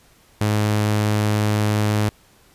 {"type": "tone", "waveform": "sawtooth", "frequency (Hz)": 105.6, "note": "G#2", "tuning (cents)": 29, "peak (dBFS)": -13, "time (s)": [0.41, 2.09], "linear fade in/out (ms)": 0, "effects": ["pink hiss -54 dBFS RMS until 2.54 s", "resampled to 32000 Hz"]}